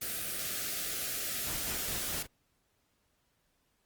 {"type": "band-stop noise", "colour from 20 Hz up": "white", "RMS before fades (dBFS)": -36, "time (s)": [0.01, 2.23], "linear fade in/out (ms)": 10, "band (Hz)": [760, 1200], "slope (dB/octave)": 96}
{"type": "noise with tremolo", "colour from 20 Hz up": "pink", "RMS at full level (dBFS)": -41, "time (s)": [1.46, 2.27], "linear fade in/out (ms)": 10, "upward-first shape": "square", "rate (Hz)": 4.8, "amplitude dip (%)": 55}
{"effects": ["pink hiss -75 dBFS RMS until 3.85 s", "Opus 32 kbps"]}